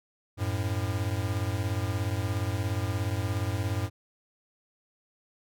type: beating tone pair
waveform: square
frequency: 92.5 / 109.5 Hz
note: F#2 / A2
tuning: 0 / -8 cents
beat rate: 17 Hz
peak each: -31 dBFS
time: 0.37-3.9 s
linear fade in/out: 50 ms
effects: none